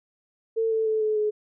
sine tone with pitch steps, 450 / 443.3 / 436.7 / 430.2 / 423.8 Hz, A4 / A4 / A4 / A4 / G#4, +39 / +13 / -13 / -39 / +35 cents, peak -21 dBFS, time 0.56-1.31 s, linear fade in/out 20 ms, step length 150 ms, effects none

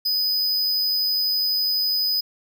square tone, 4996 Hz, D#8, 6 cents sharp, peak -20 dBFS, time 0.05-2.21 s, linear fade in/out 10 ms, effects 10-bit

